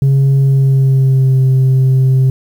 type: tone with pitch glide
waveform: sine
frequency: 136.6 to 131.41 Hz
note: C#3 to C3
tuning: -25 to +8 cents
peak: -4 dBFS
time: 0.02-2.3 s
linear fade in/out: 2 ms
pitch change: -67 cents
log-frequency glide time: 0.4-1.41 s
effects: tanh soft clip ceiling -6 dBFS + 7-bit